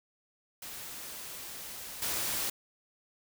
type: noise with level steps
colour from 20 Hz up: white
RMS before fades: -43 / -33 dBFS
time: 0.62-2.5 s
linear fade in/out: 5 ms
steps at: 2.02 s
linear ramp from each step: 2 ms
effects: none